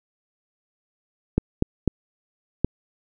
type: clicks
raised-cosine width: 3 ms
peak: -5 dBFS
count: 4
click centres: 1.38 / 1.624 / 1.877 / 2.646 s
effects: none